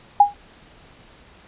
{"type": "tone with exponential decay", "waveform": "sine", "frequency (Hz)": 817, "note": "G#5", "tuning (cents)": -29, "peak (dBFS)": -4, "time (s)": [0.2, 0.34], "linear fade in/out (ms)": 5, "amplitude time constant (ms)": 29, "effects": ["pink hiss -49 dBFS RMS until 1.47 s", "resampled to 8000 Hz"]}